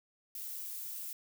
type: noise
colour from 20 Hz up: violet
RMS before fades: -42 dBFS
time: 0.35-1.13 s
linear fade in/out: 2 ms
effects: none